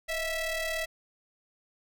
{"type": "ring-modulated tone", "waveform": "sawtooth", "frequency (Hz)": 659.3, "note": "E5", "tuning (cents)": 0, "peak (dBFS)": -23, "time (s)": [0.08, 0.86], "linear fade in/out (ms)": 20, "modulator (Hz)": 1300, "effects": []}